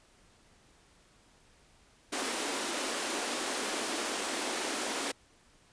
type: high-pass noise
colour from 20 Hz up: pink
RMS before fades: -34 dBFS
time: 2.12-5.12 s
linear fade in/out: 10 ms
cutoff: 240 Hz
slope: 48 dB/octave
effects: pink hiss -63 dBFS RMS until 5.72 s + resampled to 22050 Hz